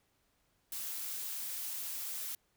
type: noise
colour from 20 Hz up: blue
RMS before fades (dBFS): -40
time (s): 0.72-2.35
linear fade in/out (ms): 2
effects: pink hiss -75 dBFS RMS until 2.56 s